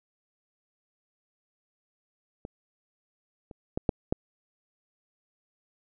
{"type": "clicks", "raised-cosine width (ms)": 2, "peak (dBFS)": [-24, -30, -15, -9, -11], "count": 5, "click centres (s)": [2.451, 3.512, 3.775, 3.892, 4.125], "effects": []}